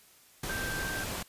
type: tone in noise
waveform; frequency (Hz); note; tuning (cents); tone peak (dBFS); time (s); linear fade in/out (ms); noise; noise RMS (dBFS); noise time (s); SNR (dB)
sine; 1568; G6; 0; -35; 0.49-1.04; 5; pink; -36; 0.43-1.23; -2
effects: white hiss -59 dBFS RMS until 1.28 s + resampled to 32000 Hz